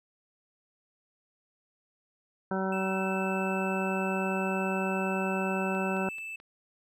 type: harmonic tone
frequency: 190.4 Hz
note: F#3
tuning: 50 cents sharp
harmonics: 1 / 2 / 3 / 4 / 5 / 7 / 8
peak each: -31 / -34 / -36 / -37 / -38 / -39 / -40 dBFS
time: 2.51-6.09 s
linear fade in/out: 2 ms
type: tone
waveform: triangle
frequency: 2637 Hz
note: E7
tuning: in tune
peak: -35 dBFS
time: 2.72-6.36 s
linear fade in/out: 5 ms
type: click train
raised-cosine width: 0.3 ms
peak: -36 dBFS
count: 4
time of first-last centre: 5.75-6.401 s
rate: 4.61 Hz
effects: none